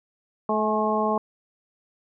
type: harmonic tone with a mistuned harmonic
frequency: 215.8 Hz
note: A3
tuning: 33 cents flat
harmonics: 1 / 2 / 3 / 4 / 5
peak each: -27 / -27 / -27 / -27 / -27 dBFS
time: 0.49-1.18 s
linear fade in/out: 2 ms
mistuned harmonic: 4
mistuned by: -32 cents
effects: none